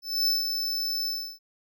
square tone with ADSR envelope, 5274 Hz, E8, in tune, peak -21 dBFS, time 0.02-1.39 s, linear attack 250 ms, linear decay 160 ms, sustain -6 dB, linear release 320 ms, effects none

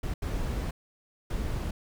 brown noise bursts at uneven times, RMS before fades -31 dBFS, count 3, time 0.03-0.14 / 0.22-0.71 / 1.3-1.71 s, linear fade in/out 5 ms, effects none

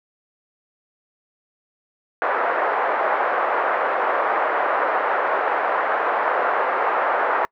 pink band-pass noise, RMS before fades -21 dBFS, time 2.22-7.45 s, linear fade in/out 0 ms, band 520 to 1600 Hz, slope 24 dB/octave, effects noise-tail reverb RT60 0.1 s tail -26 dB re dry

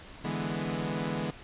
sawtooth chord, E dominant seventh, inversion third, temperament equal, 146.83 / 164.81 / 207.7 / 246.9 Hz, D3 / E3 / G#3 / B3, 0 / 0 / 0 / 0 cents, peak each -33 / -31 / -32 / -33 dBFS, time 0.24-1.31 s, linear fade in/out 10 ms, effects pink hiss -48 dBFS RMS until 1.43 s + resampled to 8000 Hz

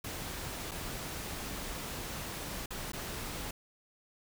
pink noise with dropouts, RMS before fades -40 dBFS, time 0.04-3.51 s, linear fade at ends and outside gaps 5 ms, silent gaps 0.712-0.716 / 2.66-2.705 / 2.92-2.932 s, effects none

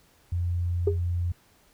sine tone, 87.31 Hz, F2, in tune, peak -24 dBFS, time 0.32-1.32 s, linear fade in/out 5 ms
sine tone with exponential decay, 405.1 Hz, G#4, 43 cents flat, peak -16 dBFS, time 0.87-0.99 s, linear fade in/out 5 ms, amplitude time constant 24 ms
effects tanh soft clip ceiling -11 dBFS + pink hiss -61 dBFS RMS until 1.73 s

